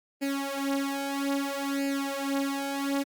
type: tone with flanger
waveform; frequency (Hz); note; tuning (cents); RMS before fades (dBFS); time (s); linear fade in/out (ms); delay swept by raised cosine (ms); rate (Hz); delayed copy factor
sawtooth; 277.2; C#4; 0; -30; 0.21-3.04; 20; 0.42 to 4.92; 0.61; +0.9
effects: Opus 32 kbps